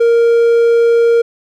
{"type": "tone", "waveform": "triangle", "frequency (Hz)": 466.2, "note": "A#4", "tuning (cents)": 0, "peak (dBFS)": -5, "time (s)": [0, 1.22], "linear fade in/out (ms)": 10, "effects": []}